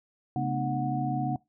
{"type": "tone cluster", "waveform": "sine", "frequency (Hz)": [136.4, 214.6, 246.6, 300.3, 734], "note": ["C#3", "A3", "B3", "D4", "F#5"], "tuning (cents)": [-28, -43, -2, 39, -14], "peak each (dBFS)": [-30, -37, -34, -34, -31], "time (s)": [0.36, 1.36], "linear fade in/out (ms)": 2, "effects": ["noise-tail reverb RT60 0.2 s tail -22 dB re dry"]}